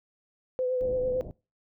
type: tone with vibrato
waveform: sine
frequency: 507 Hz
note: B4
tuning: 45 cents sharp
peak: -25 dBFS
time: 0.59-1.21 s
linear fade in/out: 0 ms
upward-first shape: triangle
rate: 9 Hz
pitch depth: 31 cents each way
type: low-pass noise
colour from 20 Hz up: pink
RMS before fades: -40 dBFS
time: 0.81-1.31 s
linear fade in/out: 0 ms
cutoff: 690 Hz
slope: 48 dB/octave
effects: noise-tail reverb RT60 0.3 s tail -22 dB re dry